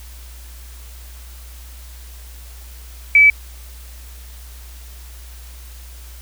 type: tone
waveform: sine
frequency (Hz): 2299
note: D7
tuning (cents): -37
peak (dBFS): -6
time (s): 3.15-3.3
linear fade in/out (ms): 2
effects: added 60 Hz sine -35 dBFS peak until 6.21 s + white hiss -44 dBFS RMS until 6.21 s

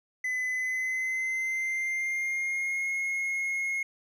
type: tone with pitch glide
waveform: triangle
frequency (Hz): 2014 to 2159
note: B6 to C#7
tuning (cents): +33 to -46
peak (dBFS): -26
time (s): 0.24-3.83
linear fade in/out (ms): 5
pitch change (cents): +121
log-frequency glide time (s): 0.49-2.91
effects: none

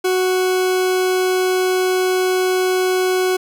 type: tone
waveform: 40% pulse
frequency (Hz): 370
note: F#4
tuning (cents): 0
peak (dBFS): -14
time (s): 0.04-3.37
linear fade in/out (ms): 10
effects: none

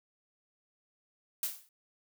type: noise with exponential decay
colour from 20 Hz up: blue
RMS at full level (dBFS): -30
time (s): 1.43-1.69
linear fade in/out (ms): 2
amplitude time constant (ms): 56
effects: none

